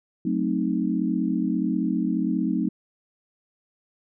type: chord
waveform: sine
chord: F# diminished seventh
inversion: none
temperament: equal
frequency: 185 / 220 / 261.6 / 311.1 Hz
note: F#3 / A3 / C4 / Eb4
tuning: 0 / 0 / 0 / 0 cents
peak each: -27 dBFS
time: 0.25-2.69 s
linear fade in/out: 5 ms
effects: none